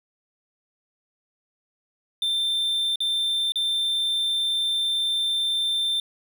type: tone with dropouts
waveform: triangle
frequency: 3571 Hz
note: A7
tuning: 25 cents sharp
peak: -20 dBFS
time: 2.22-6 s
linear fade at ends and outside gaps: 2 ms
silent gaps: 2.958-3.004 / 3.521-3.557 s
effects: none